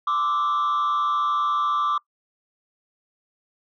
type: tone with frequency modulation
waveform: sine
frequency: 1174 Hz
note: D6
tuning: 1 cent flat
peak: -17 dBFS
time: 0.07-1.98 s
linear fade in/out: 5 ms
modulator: 134 Hz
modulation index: 0.64
effects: noise-tail reverb RT60 0.1 s tail -23 dB re dry + tanh soft clip ceiling -19 dBFS